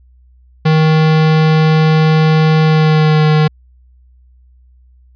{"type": "tone with pitch glide", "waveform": "square", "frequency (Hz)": [157.1, 153.87], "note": ["D#3", "D#3"], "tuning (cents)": [17, -19], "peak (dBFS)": -8, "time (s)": [0.65, 3.48], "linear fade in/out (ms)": 10, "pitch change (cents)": -36, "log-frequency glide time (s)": [2.63, 3.26], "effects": ["added 62 Hz sine -43 dBFS peak until 5.15 s", "resampled to 11025 Hz"]}